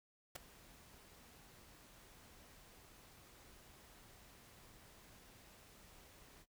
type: noise with ADSR envelope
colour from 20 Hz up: pink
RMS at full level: -41 dBFS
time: 0.35-6.46 s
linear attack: 11 ms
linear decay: 4 ms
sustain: -21 dB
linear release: 48 ms
effects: noise-tail reverb RT60 0.1 s tail -20 dB re dry